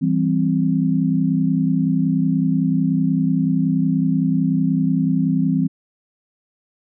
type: chord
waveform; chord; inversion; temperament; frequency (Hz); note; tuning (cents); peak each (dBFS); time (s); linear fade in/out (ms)
sine; C major; first; equal with one note detuned; 165.39 / 196 / 261.6; E3 / G3 / C4; +6 / 0 / 0; -19 / -21 / -19; 0.01-5.68; 20
effects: none